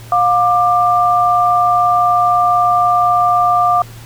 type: tone pair together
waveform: sine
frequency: 710.9 / 1187 Hz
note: F5 / D6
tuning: +31 / +18 cents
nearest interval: major sixth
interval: 887 cents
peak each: -12 dBFS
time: 0.12-3.82 s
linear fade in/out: 2 ms
effects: added 115 Hz sine -33 dBFS peak until 4.05 s + pink hiss -39 dBFS RMS until 4.05 s